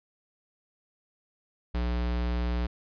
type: tone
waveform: square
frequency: 60 Hz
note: B1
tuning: 49 cents flat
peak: -27 dBFS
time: 1.74-2.67 s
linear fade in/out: 10 ms
effects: resampled to 11025 Hz